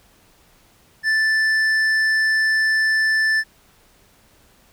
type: tone with hard clipping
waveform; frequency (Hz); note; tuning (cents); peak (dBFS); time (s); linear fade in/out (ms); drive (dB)
triangle; 1760; A6; 0; -17; 1.03-3.44; 50; 10
effects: pink hiss -55 dBFS RMS until 4.72 s